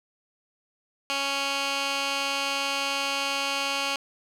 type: tone with band-pass filter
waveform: 15% pulse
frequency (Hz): 277.2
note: C#4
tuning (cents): 0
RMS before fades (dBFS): -28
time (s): 1.1-3.96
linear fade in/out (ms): 0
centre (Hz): 3300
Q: 0.98
effects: none